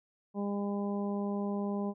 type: harmonic tone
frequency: 202.1 Hz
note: G#3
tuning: 47 cents flat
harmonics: 1 / 2 / 3 / 4 / 5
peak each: -32 / -38 / -42 / -44 / -46 dBFS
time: 0.34-1.94 s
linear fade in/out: 50 ms
effects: none